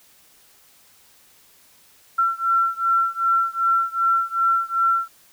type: beating tone pair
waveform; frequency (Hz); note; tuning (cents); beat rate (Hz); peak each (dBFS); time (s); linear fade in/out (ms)
sine; 1353 / 1355.6; E6 / E6; +45 / +48; 2.6; -20 / -21; 2.18-5.08; 10
effects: white hiss -54 dBFS RMS until 5.32 s